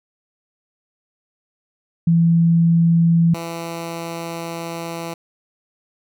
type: tone pair in turn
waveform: sine / 10% pulse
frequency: 167.4 / 167.4 Hz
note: E3 / E3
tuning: +27 / +27 cents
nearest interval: unison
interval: 0 cents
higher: neither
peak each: -11 / -18 dBFS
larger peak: first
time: 2.07-3.34 / 3.34-5.14 s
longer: second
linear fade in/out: 5 ms
effects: none